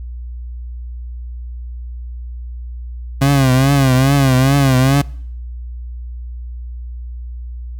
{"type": "tone with vibrato", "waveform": "30% pulse", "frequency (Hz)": 134.4, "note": "C3", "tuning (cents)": 47, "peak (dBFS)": -7, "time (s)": [3.21, 5.02], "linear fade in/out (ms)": 10, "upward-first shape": "triangle", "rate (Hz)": 2.4, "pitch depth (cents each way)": 110, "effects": ["noise-tail reverb RT60 0.7 s tail -25 dB re dry", "added 60 Hz sine -25 dBFS peak until 7.79 s"]}